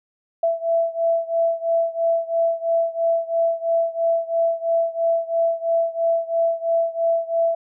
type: beating tone pair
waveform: sine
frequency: 665 / 668 Hz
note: E5 / E5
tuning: +15 / +23 cents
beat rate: 3 Hz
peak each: -20 / -22 dBFS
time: 0.43-7.55 s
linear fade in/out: 5 ms
effects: none